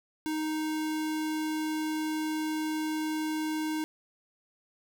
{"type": "tone", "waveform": "square", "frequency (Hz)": 311.1, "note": "D#4", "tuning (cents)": 0, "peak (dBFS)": -30, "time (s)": [0.26, 3.84], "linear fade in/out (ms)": 0, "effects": []}